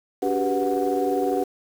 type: tone cluster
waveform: sine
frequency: 285 / 379.6 / 399.4 / 492.3 / 736 Hz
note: C#4 / F#4 / G4 / B4 / F#5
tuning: +48 / +44 / +32 / -6 / -9 cents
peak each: -26 dBFS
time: 0.22-1.44 s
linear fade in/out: 10 ms
effects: tanh soft clip ceiling -12 dBFS + 7-bit